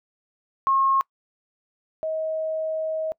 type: tone pair in turn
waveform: sine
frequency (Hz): 1080 / 633.9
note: C#6 / D#5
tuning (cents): -45 / +32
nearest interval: major sixth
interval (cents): 923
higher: first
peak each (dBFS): -17 / -24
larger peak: first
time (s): 0.67-1.01 / 2.03-3.12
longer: second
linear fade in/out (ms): 0
effects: noise-tail reverb RT60 0.1 s tail -25 dB re dry